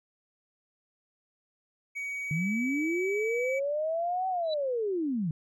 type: tone with pitch glide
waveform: triangle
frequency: 2258 to 2286 Hz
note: C#7 to D7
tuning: +31 to -47 cents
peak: -31 dBFS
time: 1.95-3.6 s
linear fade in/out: 20 ms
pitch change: +22 cents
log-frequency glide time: 2.24-2.41 s
type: linear two-way sweep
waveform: sine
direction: up then down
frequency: 146.83 to 762 to 146.83 Hz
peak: -27 dBFS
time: 2.31-5.31 s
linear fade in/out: 2 ms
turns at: 4.28 s
type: tone with exponential growth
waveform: sine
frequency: 3951 Hz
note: B7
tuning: in tune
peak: -32 dBFS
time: 4.43-4.54 s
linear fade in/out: 5 ms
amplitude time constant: 23 ms
effects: none